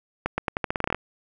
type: accelerating click train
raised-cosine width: 0.5 ms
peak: -9 dBFS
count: 13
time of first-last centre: 0.26-0.946 s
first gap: 120 ms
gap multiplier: 0.85
effects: none